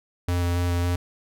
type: tone with vibrato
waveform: square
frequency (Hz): 87.6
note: F2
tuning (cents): +6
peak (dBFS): -22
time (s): 0.28-0.96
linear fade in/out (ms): 5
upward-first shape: square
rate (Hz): 3.6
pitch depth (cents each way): 10
effects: none